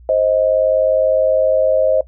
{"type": "tone pair together", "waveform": "sine", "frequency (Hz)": [527.2, 627], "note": ["C5", "D#5"], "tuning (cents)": [13, 13], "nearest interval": "minor third", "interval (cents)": 300, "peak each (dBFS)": -14, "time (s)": [0.09, 2.01], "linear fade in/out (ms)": 2, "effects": ["noise-tail reverb RT60 0.1 s tail -18 dB re dry", "added 60 Hz sine -39 dBFS peak until 2.07 s"]}